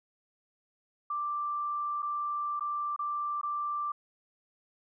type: tone with dropouts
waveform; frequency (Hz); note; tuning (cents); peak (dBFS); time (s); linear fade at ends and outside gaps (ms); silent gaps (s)
sine; 1177; D6; +3; -30; 1.1-3.92; 5; 2.022-2.027 / 2.596-2.607 / 2.963-2.991 / 3.414-3.431
effects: none